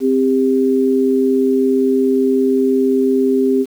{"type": "tone pair together", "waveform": "sine", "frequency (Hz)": [261.6, 398.9], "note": ["C4", "G4"], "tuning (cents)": [0, 30], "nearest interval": "perfect fifth", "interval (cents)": 730, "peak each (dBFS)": -14, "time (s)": [0, 3.66], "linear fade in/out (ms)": 50, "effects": ["7-bit"]}